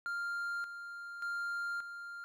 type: tone with tremolo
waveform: triangle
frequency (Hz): 1396.9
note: F6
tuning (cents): 0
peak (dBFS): -33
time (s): 0.06-2.24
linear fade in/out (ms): 0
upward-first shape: square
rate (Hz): 0.86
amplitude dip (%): 60
effects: none